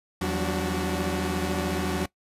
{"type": "tone cluster", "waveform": "sawtooth", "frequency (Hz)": [81.1, 179, 192.8, 290.1, 369.9], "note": ["E2", "F3", "G3", "D4", "F#4"], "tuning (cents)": [-28, 43, -28, -21, 0], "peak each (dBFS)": -28, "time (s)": [0.21, 2.06], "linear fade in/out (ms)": 5, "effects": ["noise-tail reverb RT60 0.1 s tail -20 dB re dry", "resampled to 32000 Hz"]}